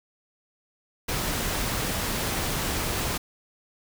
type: noise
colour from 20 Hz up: pink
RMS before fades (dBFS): -28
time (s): 1.08-3.18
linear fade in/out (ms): 10
effects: none